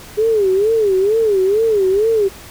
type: tone with vibrato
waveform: sine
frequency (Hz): 412.6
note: G#4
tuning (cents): -11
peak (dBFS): -11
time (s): 0.17-2.29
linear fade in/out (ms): 20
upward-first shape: sine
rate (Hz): 2.2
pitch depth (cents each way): 170
effects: pink hiss -37 dBFS RMS until 2.5 s